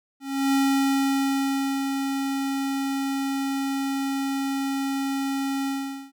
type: tone with ADSR envelope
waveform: square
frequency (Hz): 273.1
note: C#4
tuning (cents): -26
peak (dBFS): -19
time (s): 0.2-6.12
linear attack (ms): 330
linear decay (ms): 1300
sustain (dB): -6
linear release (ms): 440
effects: none